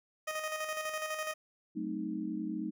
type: tone with tremolo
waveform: 15% pulse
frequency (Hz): 622.3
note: D#5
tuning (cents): 0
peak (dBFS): -27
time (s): 0.27-1.34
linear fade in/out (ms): 10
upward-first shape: square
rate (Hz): 12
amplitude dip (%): 45
type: chord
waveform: sine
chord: F# diminished seventh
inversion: none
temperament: equal with one note detuned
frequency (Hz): 188.12 / 220 / 261.6 / 311.1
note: F#3 / A3 / C4 / Eb4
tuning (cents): +29 / 0 / 0 / 0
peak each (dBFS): -41 / -39 / -43 / -37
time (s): 1.75-2.71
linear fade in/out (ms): 20
effects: none